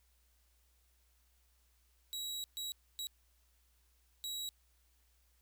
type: tone bursts at uneven times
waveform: sawtooth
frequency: 3875 Hz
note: B7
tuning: 34 cents flat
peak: -36 dBFS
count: 4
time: 2.13-2.44 / 2.57-2.72 / 2.99-3.07 / 4.24-4.49 s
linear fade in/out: 0 ms
effects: added 60 Hz sine -70 dBFS peak until 5.41 s + white hiss -75 dBFS RMS until 5.41 s